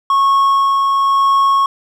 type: tone with tremolo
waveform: triangle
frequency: 1098 Hz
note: C#6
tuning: 17 cents flat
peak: -7 dBFS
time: 0.1-1.66 s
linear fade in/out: 2 ms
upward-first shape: sine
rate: 0.98 Hz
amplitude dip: 25%
effects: none